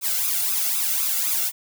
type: noise with flanger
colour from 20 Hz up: blue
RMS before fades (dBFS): -23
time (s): 0.01-1.52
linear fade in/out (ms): 50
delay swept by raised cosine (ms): 0.79 to 1.47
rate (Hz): 3.9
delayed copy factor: +0.9
effects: none